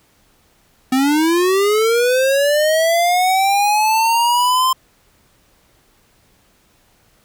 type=linear sweep; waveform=square; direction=up; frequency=254.2 to 1046.5 Hz; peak=-13 dBFS; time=0.92-4.73 s; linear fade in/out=5 ms; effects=pink hiss -56 dBFS RMS until 7.24 s

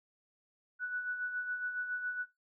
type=tone with tremolo; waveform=sine; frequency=1480 Hz; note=F#6; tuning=in tune; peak=-32 dBFS; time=0.79-2.26 s; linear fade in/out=50 ms; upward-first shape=sine; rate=7.2 Hz; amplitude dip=55%; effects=noise-tail reverb RT60 0.2 s tail -19 dB re dry

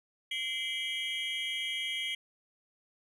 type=tone cluster; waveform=triangle; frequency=2073 / 2309 / 2947 / 3233 Hz; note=C7 / D7 / F#7 / G#7; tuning=-17 / -30 / -8 / -47 cents; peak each=-37 / -39 / -38 / -34 dBFS; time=0.31-2.15 s; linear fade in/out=5 ms; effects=none

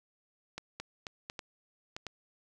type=clicks; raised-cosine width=0.2 ms; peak=-22 dBFS; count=7; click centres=0.58 / 0.8 / 1.068 / 1.299 / 1.392 / 1.965 / 2.067 s; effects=none

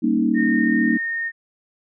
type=chord; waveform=sine; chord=Eb dominant seventh; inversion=first; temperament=equal; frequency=196 / 233.1 / 277.2 / 311.1 Hz; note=G3 / Bb3 / Db4 / Eb4; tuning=0 / 0 / 0 / 0 cents; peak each=-25 / -19 / -24 / -21 dBFS; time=0.02-0.98 s; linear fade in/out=20 ms
type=tone; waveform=sine; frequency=1838 Hz; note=A#6; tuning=25 cents flat; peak=-22 dBFS; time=0.34-1.32 s; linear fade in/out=50 ms
effects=none

